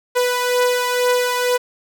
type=beating tone pair; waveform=sawtooth; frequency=493.9 / 496 Hz; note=B4 / B4; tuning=0 / +7 cents; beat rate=2.1 Hz; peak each=-13 / -18 dBFS; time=0.15-1.58 s; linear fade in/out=20 ms; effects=none